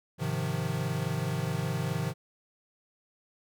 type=chord; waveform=square; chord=F minor seventh; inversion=first; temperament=equal; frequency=103.83 / 130.81 / 155.56 / 174.61 Hz; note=Ab2 / C3 / Eb3 / F3; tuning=0 / 0 / 0 / 0 cents; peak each=-38 / -34 / -34 / -37 dBFS; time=0.18-2.14 s; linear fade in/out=50 ms; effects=none